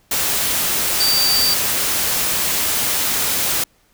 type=tone in noise; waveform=sine; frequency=4640 Hz; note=D8; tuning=22 cents flat; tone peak=-15 dBFS; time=1-1.54 s; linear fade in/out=5 ms; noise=white; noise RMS=-19 dBFS; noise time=0.11-3.64 s; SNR=+1 dB; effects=pink hiss -58 dBFS RMS until 3.93 s